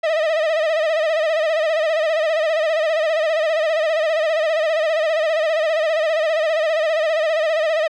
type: tone with vibrato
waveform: 45% pulse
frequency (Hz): 633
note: D#5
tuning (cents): +30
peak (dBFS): -16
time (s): 0.03-7.88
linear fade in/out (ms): 10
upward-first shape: sine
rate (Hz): 15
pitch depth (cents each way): 85
effects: low-pass 3000 Hz 12 dB/octave